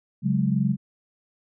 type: chord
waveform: sine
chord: C# suspended fourth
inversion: none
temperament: equal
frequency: 138.59 / 185 / 207.7 Hz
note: C#3 / F#3 / G#3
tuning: 0 / 0 / 0 cents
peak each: -24 dBFS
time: 0.22-0.77 s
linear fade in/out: 50 ms
effects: none